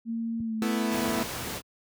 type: tone with pitch glide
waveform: sine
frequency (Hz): 228.8 to 220.2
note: A#3 to A3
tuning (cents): -32 to +2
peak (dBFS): -28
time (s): 0.05-0.97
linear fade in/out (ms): 50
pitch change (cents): -66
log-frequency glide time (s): 0.42-0.55
type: click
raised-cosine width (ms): 5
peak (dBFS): -25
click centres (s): 0.403
type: chord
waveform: sawtooth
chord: A suspended second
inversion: none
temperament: equal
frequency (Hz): 220 / 246.9 / 329.6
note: A3 / B3 / E4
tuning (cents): 0 / 0 / 0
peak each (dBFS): -27 / -27 / -28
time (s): 0.62-1.23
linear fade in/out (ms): 0
type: noise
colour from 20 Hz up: pink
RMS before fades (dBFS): -34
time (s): 0.89-1.62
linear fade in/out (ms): 50
effects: high-pass 80 Hz 12 dB/octave